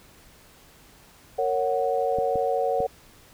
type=chord; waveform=sine; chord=F# major; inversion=first; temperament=just; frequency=462.5 / 555 / 740 Hz; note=A#4 / C#5 / F#5; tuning=-14 / +2 / 0 cents; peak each=-26 dBFS; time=1.38-2.87 s; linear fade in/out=10 ms
type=clicks; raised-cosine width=3 ms; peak=-21 dBFS; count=3; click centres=2.186 / 2.357 / 2.804 s
effects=pink hiss -53 dBFS RMS until 3.33 s